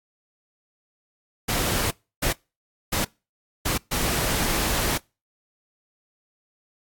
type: noise bursts at uneven times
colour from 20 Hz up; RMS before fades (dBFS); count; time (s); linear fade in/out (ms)
pink; -24; 5; 1.48-1.91 / 2.22-2.33 / 2.92-3.05 / 3.65-3.78 / 3.91-4.98; 10
effects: noise-tail reverb RT60 0.3 s tail -26 dB re dry + AAC 64 kbps